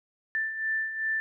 sine beating tone pair, 1768 / 1770.6 Hz, A6 / A6, +8 / +10 cents, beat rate 2.6 Hz, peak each -35 / -28 dBFS, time 0.35-1.2 s, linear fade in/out 0 ms, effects none

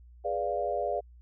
sine chord, G# diminished seventh, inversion none, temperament equal, 415.3 / 493.9 / 587.3 / 698.5 Hz, G#4 / B4 / D5 / F5, 0 / 0 / 0 / 0 cents, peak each -35 / -35 / -32 / -32 dBFS, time 0.24-1.01 s, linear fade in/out 20 ms, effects added 60 Hz sine -50 dBFS peak until 1.21 s

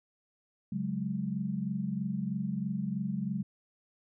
sine chord, C# suspended fourth, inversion none, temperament just, 138.59 / 184.79 / 207.9 Hz, C#3 / F#3 / G#3, 0 / -2 / +2 cents, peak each -38 / -34 / -34 dBFS, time 0.72-3.43 s, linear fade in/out 5 ms, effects none

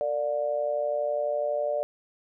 sine tone with amplitude modulation, 587 Hz, D5, 1 cent flat, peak -21 dBFS, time 0.01-1.83 s, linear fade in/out 0 ms, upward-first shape sine, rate 132 Hz, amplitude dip 80%, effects none

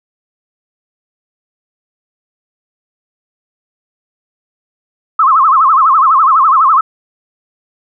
sine tone with vibrato, 1174.7 Hz, D6, in tune, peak -5 dBFS, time 5.19-6.81 s, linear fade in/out 5 ms, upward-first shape sine, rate 12 Hz, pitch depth 210 cents each way, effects none

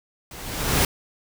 pink noise with level ramp, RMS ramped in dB -40 to -17 dBFS, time 0.31-0.85 s, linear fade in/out 2 ms, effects none

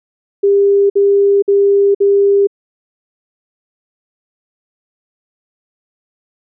sine tone bursts, 400 Hz, G4, 35 cents sharp, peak -7 dBFS, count 4, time 0.43-2.472 s, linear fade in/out 10 ms, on 470 ms, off 54 ms, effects none

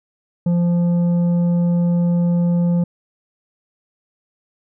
sine tone with tanh clipping, 173.4 Hz, F3, 12 cents flat, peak -15 dBFS, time 0.46-2.84 s, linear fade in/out 5 ms, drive 7 dB, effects none

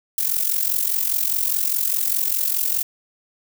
violet noise with amplitude modulation, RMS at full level -18 dBFS, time 0.18-2.83 s, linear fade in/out 2 ms, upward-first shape sine, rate 44.9 Hz, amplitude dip 75%, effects none

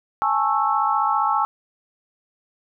sine chord, A major seventh, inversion third, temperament just, 825 / 880 / 1100 / 1320 Hz, G#5 / A5 / C#6 / E6, -12 / 0 / -14 / +2 cents, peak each -23 dBFS, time 0.22-1.45 s, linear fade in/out 0 ms, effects none

